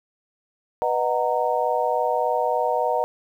sine chord, B major seventh, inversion none, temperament just, 493.9 / 617.4 / 740.8 / 926 Hz, B4 / D#5 / F#5 / A#5, 0 / -14 / +2 / -12 cents, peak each -25 dBFS, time 0.82-3.04 s, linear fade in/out 0 ms, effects 9-bit

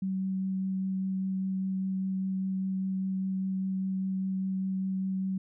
sine tone with vibrato, 190 Hz, F#3, 46 cents sharp, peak -28 dBFS, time 0.02-5.38 s, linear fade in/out 5 ms, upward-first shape triangle, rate 5 Hz, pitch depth 9 cents each way, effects none

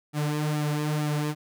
sawtooth tone with flanger, 150 Hz, D3, 37 cents sharp, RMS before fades -27 dBFS, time 0.13-1.35 s, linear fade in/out 50 ms, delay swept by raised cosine 1.9 to 5.3 ms, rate 2.2 Hz, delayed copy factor -0.7, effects none

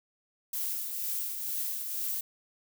violet noise with tremolo, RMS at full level -32 dBFS, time 0.53-2.21 s, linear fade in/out 5 ms, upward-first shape triangle, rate 2.1 Hz, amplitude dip 45%, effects none

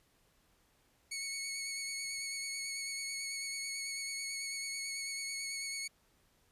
15% pulse tone with vibrato, 2209 Hz, C#7, 7 cents flat, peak -31 dBFS, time 1.11-5.88 s, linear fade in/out 10 ms, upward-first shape sine, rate 9.1 Hz, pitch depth 20 cents each way, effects pink hiss -71 dBFS RMS until 6.51 s + resampled to 32000 Hz

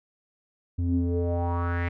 square tone with low-pass filter sweep, 86.5 Hz, F2, 16 cents flat, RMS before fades -26 dBFS, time 0.78-1.89 s, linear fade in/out 10 ms, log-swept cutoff 180 to 2200 Hz, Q 4.6, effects none

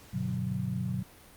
sine chord, G major seventh, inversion none, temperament equal, 98 / 123.47 / 146.83 / 185 Hz, G2 / B2 / D3 / F#3, 0 / 0 / 0 / 0 cents, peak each -39 / -33 / -38 / -33 dBFS, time 0.13-1.03 s, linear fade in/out 10 ms, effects pink hiss -54 dBFS RMS until 1.36 s + Opus 48 kbps

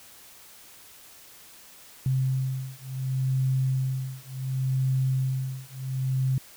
sine beating tone pair, 131.1 / 131.79 Hz, C3 / C3, +4 / +13 cents, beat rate 0.69 Hz, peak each -27 dBFS, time 2.06-6.38 s, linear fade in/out 2 ms, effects white hiss -50 dBFS RMS until 6.56 s

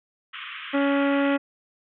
white band-pass noise, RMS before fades -37 dBFS, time 0.33-1.37 s, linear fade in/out 10 ms, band 1100 to 3300 Hz, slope 96 dB/octave
harmonic tone, 280 Hz, C#4, 18 cents sharp, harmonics 1 / 2 / 3 / 4 / 5 / 6 / 7 / 9, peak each -21 / -25 / -33 / -35 / -32 / -39 / -35 / -41 dBFS, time 0.73-1.38 s, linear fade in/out 20 ms
effects none

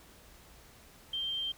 sine tone, 3155 Hz, G7, 10 cents sharp, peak -32 dBFS, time 1.13-1.52 s, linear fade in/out 5 ms, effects added 60 Hz sine -64 dBFS peak until 1.57 s + pink hiss -57 dBFS RMS until 1.57 s

